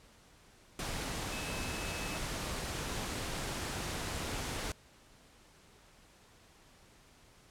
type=tone in noise; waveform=sine; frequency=2592 Hz; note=E7; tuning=30 cents flat; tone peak=-45 dBFS; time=1.32-2.17 s; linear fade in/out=2 ms; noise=pink; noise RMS=-38 dBFS; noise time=0.79-4.72 s; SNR=-10 dB; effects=pink hiss -61 dBFS RMS until 7.5 s + low-pass 10000 Hz 12 dB/octave